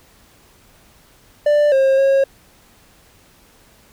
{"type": "tone with pitch steps", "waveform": "triangle", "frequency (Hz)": [590, 536, 544], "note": ["D5", "C5", "C#5"], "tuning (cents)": [8, 42, -33], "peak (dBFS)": -9, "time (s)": [1.46, 2.24], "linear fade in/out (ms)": 5, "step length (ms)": 260, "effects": ["pink hiss -51 dBFS RMS until 3.92 s"]}